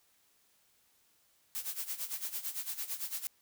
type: noise with tremolo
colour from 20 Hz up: blue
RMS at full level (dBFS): -36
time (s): 1.55-3.27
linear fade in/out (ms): 0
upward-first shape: sine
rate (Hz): 8.9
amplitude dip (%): 80
effects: white hiss -70 dBFS RMS until 3.41 s